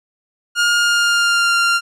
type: tone with pitch glide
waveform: sawtooth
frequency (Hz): 1419 to 1389.8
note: F6 to F6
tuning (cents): +27 to -9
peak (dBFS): -9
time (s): 0.55-1.81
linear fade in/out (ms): 50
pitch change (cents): -36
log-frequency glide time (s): 0.77-1.56
effects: low-pass 8000 Hz 12 dB/octave